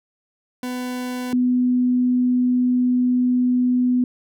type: tone pair in turn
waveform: 40% pulse / sine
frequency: 250 / 249.1 Hz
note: B3 / B3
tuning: +21 / +15 cents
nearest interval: unison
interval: 6 cents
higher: first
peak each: -24 / -15 dBFS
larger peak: second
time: 0.63-1.33 / 1.33-4.04 s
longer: second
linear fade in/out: 2 ms
effects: none